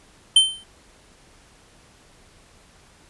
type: tone with exponential decay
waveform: square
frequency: 3099 Hz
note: G7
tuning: 21 cents flat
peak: -8 dBFS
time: 0.36-0.64 s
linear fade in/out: 5 ms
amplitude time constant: 59 ms
effects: pink hiss -53 dBFS RMS until 3.09 s + resampled to 24000 Hz